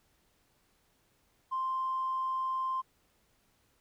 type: tone with tanh clipping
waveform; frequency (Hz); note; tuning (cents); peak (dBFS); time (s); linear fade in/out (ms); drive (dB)
triangle; 1046.5; C6; 0; -30; 1.51-2.82; 20; 4
effects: pink hiss -71 dBFS RMS until 3.8 s